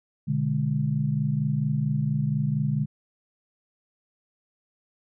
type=chord; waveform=sine; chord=G# diminished; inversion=first; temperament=equal with one note detuned; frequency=122.48 / 146.83 / 207.7 Hz; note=B2 / D3 / G#3; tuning=-14 / 0 / 0 cents; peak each=-29 / -24 / -29 dBFS; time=0.27-2.86 s; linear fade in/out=20 ms; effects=none